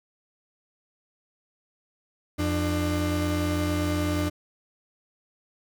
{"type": "tone pair together", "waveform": "35% pulse", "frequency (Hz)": [86.88, 298.9], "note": ["F2", "D4"], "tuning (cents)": [-8, 31], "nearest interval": "octave + major sixth", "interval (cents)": 2139, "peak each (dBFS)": -25, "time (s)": [2.38, 4.3], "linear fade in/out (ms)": 20, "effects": []}